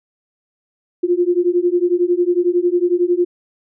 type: beating tone pair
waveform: sine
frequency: 347.5 / 358.5 Hz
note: F4 / F4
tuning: -9 / +45 cents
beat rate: 11 Hz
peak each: -16 dBFS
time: 1.03-3.25 s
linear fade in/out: 10 ms
effects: none